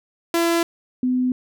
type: tone pair in turn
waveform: sawtooth / sine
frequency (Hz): 337.2 / 252.6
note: E4 / B3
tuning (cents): +39 / +39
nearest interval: perfect fourth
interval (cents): 500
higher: first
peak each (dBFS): -13 / -17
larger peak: first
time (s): 0.34-0.63 / 1.03-1.32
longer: neither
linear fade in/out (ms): 2
effects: none